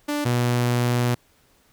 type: tone pair in turn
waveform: sawtooth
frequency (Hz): 293.7 / 121.64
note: D4 / B2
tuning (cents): 0 / -26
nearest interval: octave + minor third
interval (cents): 1526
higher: first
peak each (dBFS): -19 / -15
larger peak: second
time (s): 0.08-0.25 / 0.25-1.15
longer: second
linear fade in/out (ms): 10
effects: pink hiss -60 dBFS RMS until 1.72 s